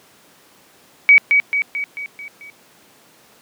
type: tone with echo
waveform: sine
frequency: 2267 Hz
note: C#7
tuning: 38 cents sharp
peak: -5 dBFS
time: 1.09-1.18 s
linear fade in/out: 0 ms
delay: 220 ms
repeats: 6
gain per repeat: -5 dB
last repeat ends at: 2.5 s
effects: pink hiss -50 dBFS RMS until 3.41 s + high-pass 200 Hz 12 dB/octave